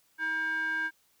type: tone with band-pass filter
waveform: square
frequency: 319.1 Hz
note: D#4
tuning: 44 cents sharp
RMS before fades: -31 dBFS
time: 0.18-0.91 s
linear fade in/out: 50 ms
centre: 1600 Hz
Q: 7.2
effects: white hiss -68 dBFS RMS until 1.2 s